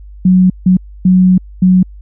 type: tone bursts at uneven times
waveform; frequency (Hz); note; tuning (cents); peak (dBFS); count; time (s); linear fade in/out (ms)
sine; 184.3; F#3; -7; -4; 4; 0.25-0.5 / 0.66-0.77 / 1.05-1.38 / 1.62-1.83; 5
effects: added 50 Hz sine -30 dBFS peak until 2.01 s